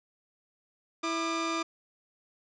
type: tone pair together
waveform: sawtooth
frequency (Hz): 329.2 / 1200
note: E4 / D6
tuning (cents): -2 / +37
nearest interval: octave + minor seventh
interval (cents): 2239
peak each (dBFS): -28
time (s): 1.03-1.63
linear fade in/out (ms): 10
effects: resampled to 16000 Hz + 10-bit